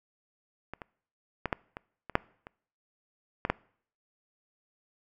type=clicks; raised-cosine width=0.5 ms; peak=-23 / -25 / -14 / -12 / -23 / -25 / -6 / -28 / -13 / -9 dBFS; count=10; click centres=0.736 / 0.818 / 1.457 / 1.528 / 1.769 / 2.097 / 2.154 / 2.469 / 3.451 / 3.5 s; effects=noise-tail reverb RT60 0.6 s tail -24 dB re dry